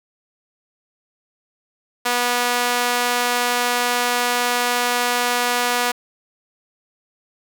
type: tone with high-pass filter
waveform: sawtooth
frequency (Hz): 243.7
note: B3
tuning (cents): -23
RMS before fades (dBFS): -20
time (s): 2.05-5.92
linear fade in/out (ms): 10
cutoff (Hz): 750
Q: 0.75
effects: 7-bit